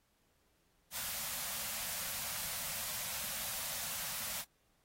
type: band-stop noise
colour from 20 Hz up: white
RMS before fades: -40 dBFS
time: 0.91-4.45 s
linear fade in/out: 50 ms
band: 240 to 510 Hz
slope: 96 dB/octave
effects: pink hiss -75 dBFS RMS until 4.84 s + AAC 48 kbps